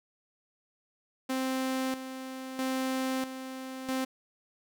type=tone with tremolo; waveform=sawtooth; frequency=261.6 Hz; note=C4; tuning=in tune; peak=-25 dBFS; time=1.29-4.05 s; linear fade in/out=10 ms; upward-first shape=square; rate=0.77 Hz; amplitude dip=65%; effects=none